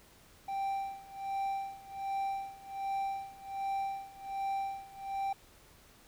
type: tone with tremolo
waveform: triangle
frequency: 784 Hz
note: G5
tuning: in tune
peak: -29 dBFS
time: 0.48-5.33 s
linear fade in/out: 5 ms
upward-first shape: sine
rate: 1.3 Hz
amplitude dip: 90%
effects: pink hiss -60 dBFS RMS until 6.07 s